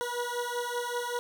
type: beating tone pair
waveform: 20% pulse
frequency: 481.1 / 486.3 Hz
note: B4 / B4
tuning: -45 / -27 cents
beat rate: 5.2 Hz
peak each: -29 dBFS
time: 0.01-1.19 s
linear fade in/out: 0 ms
effects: none